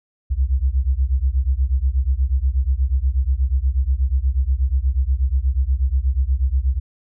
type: beating tone pair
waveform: sine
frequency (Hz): 62 / 70.3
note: B1 / C#2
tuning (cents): +7 / +25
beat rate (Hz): 8.3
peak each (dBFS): -18 / -19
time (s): 0.3-6.8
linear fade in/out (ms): 20
effects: none